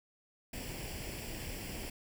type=noise with comb filter; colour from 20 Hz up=pink; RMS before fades=-42 dBFS; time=0.53-1.9 s; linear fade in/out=5 ms; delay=0.39 ms; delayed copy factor=+0.65; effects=none